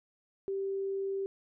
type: tone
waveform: sine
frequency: 390.4 Hz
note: G4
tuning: 7 cents flat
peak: -31 dBFS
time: 0.48-1.26 s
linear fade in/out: 0 ms
effects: none